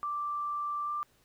sine tone with pitch glide, 1174.7 to 1184.2 Hz, D6 to D6, 0 to +14 cents, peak -31 dBFS, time 0.03-1.03 s, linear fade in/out 0 ms, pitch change +14 cents, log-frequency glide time 0.85-0.9 s, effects pink hiss -67 dBFS RMS until 1.24 s

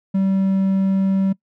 triangle tone, 192.8 Hz, G3, 28 cents flat, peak -13 dBFS, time 0.14-1.33 s, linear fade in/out 10 ms, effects noise-tail reverb RT60 0.1 s tail -22 dB re dry

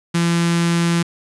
sawtooth tone with notch filter, 170 Hz, F3, 46 cents flat, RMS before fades -17 dBFS, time 0.14-1.03 s, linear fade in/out 10 ms, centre 600 Hz, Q 0.77, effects resampled to 24000 Hz + 7-bit

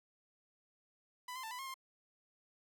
sawtooth tone with pitch steps, 996 / 1038 / 889 / 995 / 1073 / 1057 Hz, B5 / C6 / A5 / B5 / C6 / C6, +14 / -14 / +18 / +13 / +43 / +17 cents, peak -39 dBFS, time 1.28-1.742 s, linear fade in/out 5 ms, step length 77 ms, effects none

